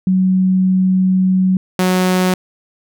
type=tone pair in turn; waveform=sine / sawtooth; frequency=186.7 / 183.92 Hz; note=F#3 / F#3; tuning=+16 / -10 cents; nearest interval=unison; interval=26 cents; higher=first; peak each=-10 / -8 dBFS; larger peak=second; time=0.07-1.57 / 1.79-2.34 s; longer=first; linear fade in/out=2 ms; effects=none